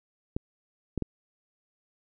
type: clicks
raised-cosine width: 3 ms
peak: -16 dBFS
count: 3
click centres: 0.365 / 0.977 / 1.023 s
effects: none